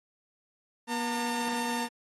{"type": "tone pair together", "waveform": "sawtooth", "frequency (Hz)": [240.2, 906.9], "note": ["B3", "A#5"], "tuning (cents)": [-48, -48], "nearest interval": "octave + major seventh", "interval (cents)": 2300, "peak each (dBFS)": -28, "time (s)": [0.87, 1.89], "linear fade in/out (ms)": 50, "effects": ["AAC 32 kbps"]}